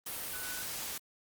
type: tone in noise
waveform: sine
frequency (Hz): 1490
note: F#6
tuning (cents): +12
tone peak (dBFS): -44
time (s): 0.33-0.62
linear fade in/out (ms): 5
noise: white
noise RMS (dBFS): -39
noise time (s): 0.06-0.98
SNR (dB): -8
effects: Opus 32 kbps